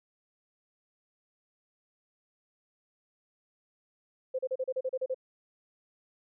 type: tone bursts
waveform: sine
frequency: 518 Hz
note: C5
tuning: 17 cents flat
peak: -28 dBFS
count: 10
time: 4.34-5.145 s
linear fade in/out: 10 ms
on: 49 ms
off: 35 ms
effects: none